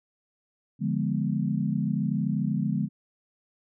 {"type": "chord", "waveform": "sine", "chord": "D diminished seventh", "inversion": "none", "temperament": "equal", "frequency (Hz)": [146.83, 174.61, 207.7, 246.9], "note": ["D3", "F3", "Ab3", "Cb4"], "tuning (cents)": [0, 0, 0, 0], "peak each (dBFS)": [-29, -30, -28, -32], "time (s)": [0.79, 2.89], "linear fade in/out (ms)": 50, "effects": []}